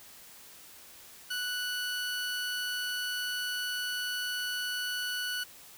20% pulse tone, 1480 Hz, F#6, in tune, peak -27 dBFS, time 1.3-5.44 s, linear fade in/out 10 ms, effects white hiss -52 dBFS RMS until 5.77 s

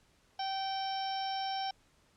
harmonic tone, 775 Hz, G5, 20 cents flat, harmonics 1 / 2 / 3 / 4 / 5 / 6 / 7, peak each -34 / -48 / -50 / -44 / -49 / -53 / -42 dBFS, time 0.39-1.71 s, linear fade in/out 5 ms, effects pink hiss -68 dBFS RMS until 2.16 s + low-pass 9000 Hz 12 dB/octave

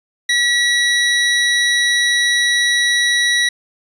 25% pulse tone, 1931 Hz, B6, 39 cents flat, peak -9 dBFS, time 0.29-3.49 s, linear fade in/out 5 ms, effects resampled to 24000 Hz + 7-bit

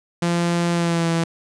sawtooth tone with pitch glide, 171.8 to 166.33 Hz, F3 to E3, -28 to +16 cents, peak -14 dBFS, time 0.22-1.24 s, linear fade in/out 5 ms, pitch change -56 cents, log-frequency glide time 0.73-1.08 s, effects resampled to 22050 Hz + 9-bit

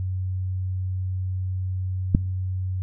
click, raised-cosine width 5 ms, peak -3 dBFS, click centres 2.149 s, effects noise-tail reverb RT60 0.7 s tail -23 dB re dry + added 93 Hz sine -24 dBFS peak until 2.82 s

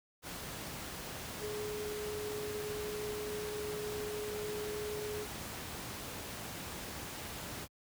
sine tone in noise, 420.9 Hz, G#4, 23 cents sharp, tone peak -38 dBFS, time 1.39-5.27 s, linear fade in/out 50 ms, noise pink, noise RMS -43 dBFS, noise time 0.22-7.68 s, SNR +2 dB, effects high-pass 60 Hz 12 dB/octave

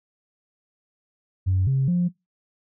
sine tone with pitch steps, 93.6 / 134.3 / 176.4 Hz, F#2 / C3 / F3, +20 / +46 / +18 cents, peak -17 dBFS, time 1.46-2.09 s, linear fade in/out 20 ms, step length 210 ms, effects noise-tail reverb RT60 0.2 s tail -22 dB re dry + tanh soft clip ceiling -14 dBFS

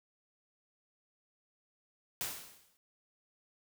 white noise with exponential decay, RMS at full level -35 dBFS, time 2.21-2.77 s, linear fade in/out 0 ms, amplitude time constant 120 ms, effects none

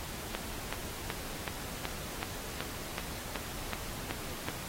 click train, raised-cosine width 0.3 ms, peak -17 dBFS, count 12, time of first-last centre 0.35-4.485 s, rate 2.66 Hz, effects pink hiss -42 dBFS RMS until 4.68 s + AAC 48 kbps

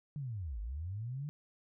sine linear two-way sweep, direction down then up, 151.9 to 48.6 to 151.9 Hz, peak -37 dBFS, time 0.16-1.29 s, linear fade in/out 0 ms, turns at 0.6 s, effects none

